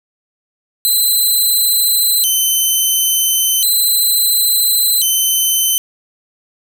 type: tone with vibrato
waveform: 5% pulse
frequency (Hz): 3520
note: A7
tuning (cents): 0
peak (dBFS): -4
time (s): 0.85-5.78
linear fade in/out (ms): 0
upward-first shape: square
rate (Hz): 0.36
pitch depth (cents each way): 240
effects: none